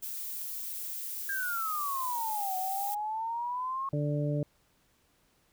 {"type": "noise", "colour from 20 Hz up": "violet", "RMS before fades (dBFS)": -38, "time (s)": [0.02, 2.95], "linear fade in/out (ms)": 10}
{"type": "exponential two-way sweep", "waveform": "sine", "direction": "down then up", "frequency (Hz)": [1626, 740, 1094], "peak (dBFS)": -31, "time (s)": [1.29, 3.89], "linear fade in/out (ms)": 2, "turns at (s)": 2.57}
{"type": "harmonic tone", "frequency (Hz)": 146.8, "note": "D3", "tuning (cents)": 0, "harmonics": [1, 2, 3, 4], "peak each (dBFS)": [-29, -35, -39, -36], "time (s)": [3.93, 4.43], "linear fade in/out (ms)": 2}
{"effects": ["pink hiss -69 dBFS RMS until 5.52 s"]}